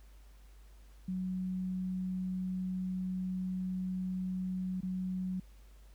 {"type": "tone with dropouts", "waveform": "sine", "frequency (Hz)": 185, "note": "F#3", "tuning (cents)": 0, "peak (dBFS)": -33, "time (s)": [1.08, 5.4], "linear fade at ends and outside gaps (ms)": 5, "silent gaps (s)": [4.807, 4.83], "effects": ["added 50 Hz sine -53 dBFS peak until 5.94 s", "pink hiss -67 dBFS RMS until 5.94 s"]}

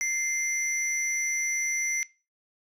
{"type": "tone pair together", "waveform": "sine", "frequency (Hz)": [2093, 5924], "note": ["C7", "F#8"], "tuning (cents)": [0, 1], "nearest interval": "octave + tritone", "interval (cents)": 1801, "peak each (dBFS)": -26, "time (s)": [0.01, 2.03], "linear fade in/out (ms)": 0, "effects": ["noise-tail reverb RT60 0.3 s tail -21 dB re dry", "tanh soft clip ceiling -22 dBFS"]}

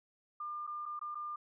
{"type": "tone with dropouts", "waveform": "sine", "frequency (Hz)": 1200, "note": "D6", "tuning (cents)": 37, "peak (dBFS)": -38, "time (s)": [0.4, 1.36], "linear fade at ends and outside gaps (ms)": 5, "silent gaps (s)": [[0.668, 0.674], [0.856, 0.86], [0.993, 1.013], [1.147, 1.153]], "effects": []}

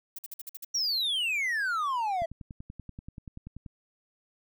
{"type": "noise bursts", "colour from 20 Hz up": "violet", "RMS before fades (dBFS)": -39, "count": 7, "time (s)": [0.16, 0.648], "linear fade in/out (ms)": 5, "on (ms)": 26, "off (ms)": 51}
{"type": "exponential sweep", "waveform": "triangle", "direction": "down", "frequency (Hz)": [5800, 646], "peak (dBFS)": -25, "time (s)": [0.74, 2.26], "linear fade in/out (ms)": 10}
{"type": "click train", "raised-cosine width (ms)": 5, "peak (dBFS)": -29, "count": 16, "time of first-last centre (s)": [2.22, 3.662], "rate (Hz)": 10.4}
{"effects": []}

